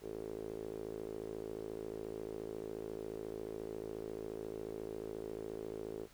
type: tone with band-pass filter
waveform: sawtooth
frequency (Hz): 54.2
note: A1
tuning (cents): -25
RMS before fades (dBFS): -44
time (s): 0.01-6.08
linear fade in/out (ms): 50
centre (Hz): 410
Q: 5.7
effects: pink hiss -63 dBFS RMS until 6.13 s